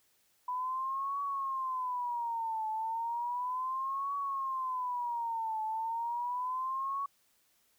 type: tone with vibrato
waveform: sine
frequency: 990 Hz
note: B5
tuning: 4 cents sharp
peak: -32 dBFS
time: 0.48-7.06 s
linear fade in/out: 5 ms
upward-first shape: triangle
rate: 0.34 Hz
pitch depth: 230 cents each way
effects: white hiss -71 dBFS RMS until 7.78 s